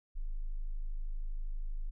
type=tone; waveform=sine; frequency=26.3 Hz; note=G#0; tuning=23 cents sharp; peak=-33 dBFS; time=0.15-1.91 s; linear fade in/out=20 ms; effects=none